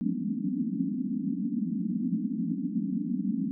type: band-pass noise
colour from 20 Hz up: white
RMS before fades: -30 dBFS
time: 0.01-3.51 s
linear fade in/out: 0 ms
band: 170 to 290 Hz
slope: 96 dB/octave
effects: none